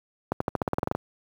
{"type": "accelerating click train", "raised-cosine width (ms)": 1, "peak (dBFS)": -10, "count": 12, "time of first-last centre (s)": [0.32, 0.95], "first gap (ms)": 84, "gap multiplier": 0.92, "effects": ["high-pass 80 Hz 12 dB/octave", "8-bit"]}